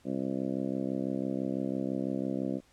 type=harmonic tone; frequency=66 Hz; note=C2; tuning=16 cents sharp; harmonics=2 / 3 / 4 / 5 / 6 / 7 / 8 / 9 / 10; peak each=-43 / -35 / -34 / -37 / -44 / -47 / -41 / -43 / -49 dBFS; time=0.04-2.61 s; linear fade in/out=50 ms; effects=pink hiss -64 dBFS RMS until 2.72 s + low-pass 10000 Hz 12 dB/octave